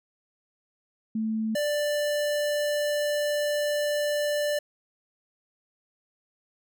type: tone pair in turn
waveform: sine / square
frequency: 220 / 589.4 Hz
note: A3 / D5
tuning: 0 / +6 cents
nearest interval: octave + perfect fourth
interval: 1706 cents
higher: second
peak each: -25 dBFS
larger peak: neither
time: 1.15-1.55 / 1.55-4.59 s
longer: second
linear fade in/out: 5 ms
effects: none